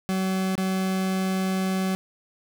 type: tone with dropouts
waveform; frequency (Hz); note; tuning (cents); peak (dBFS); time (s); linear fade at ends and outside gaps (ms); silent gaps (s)
40% pulse; 188.9; F#3; +36; -22; 0.09-1.95; 0; 0.554-0.579
effects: none